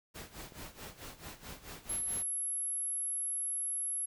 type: noise with tremolo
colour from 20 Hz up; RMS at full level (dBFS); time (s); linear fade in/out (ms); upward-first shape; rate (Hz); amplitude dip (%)
pink; -45; 0.14-2.24; 20; sine; 4.6; 80
type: click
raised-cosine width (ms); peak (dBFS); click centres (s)
2; -39; 0.522
type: tone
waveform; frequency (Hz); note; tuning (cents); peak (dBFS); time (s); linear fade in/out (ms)
sine; 11175; F9; 0; -33; 1.89-4.06; 10
effects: none